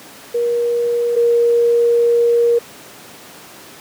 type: tone pair in turn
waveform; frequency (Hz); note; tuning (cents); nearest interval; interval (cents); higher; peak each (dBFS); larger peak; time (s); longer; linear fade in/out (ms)
sine; 475.2 / 471.6; A#4 / A#4; +33 / +20; unison; 13; first; -14 / -10; second; 0.34-1.16 / 1.16-2.59; second; 10
effects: pink hiss -38 dBFS RMS until 3.8 s + high-pass 200 Hz 12 dB/octave